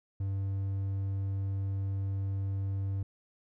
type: tone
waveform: triangle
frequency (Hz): 97.6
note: G2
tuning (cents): -7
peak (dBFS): -28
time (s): 0.2-3.03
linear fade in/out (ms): 5
effects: none